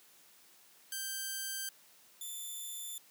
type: tone pair in turn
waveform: 5% pulse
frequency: 1570 / 3525 Hz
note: G6 / A7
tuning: +2 / +2 cents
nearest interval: octave + major second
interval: 1400 cents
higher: second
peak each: -26 / -33 dBFS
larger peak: first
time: 0.92-1.69 / 2.21-2.98 s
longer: neither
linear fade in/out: 2 ms
effects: white hiss -62 dBFS RMS until 3.1 s + high-pass 150 Hz 12 dB/octave